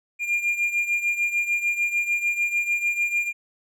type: beating tone pair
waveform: triangle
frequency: 2400 / 2406.7 Hz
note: D7 / D7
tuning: +37 / +42 cents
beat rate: 6.7 Hz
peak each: -21 / -26 dBFS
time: 0.19-3.33 s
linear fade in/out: 50 ms
effects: none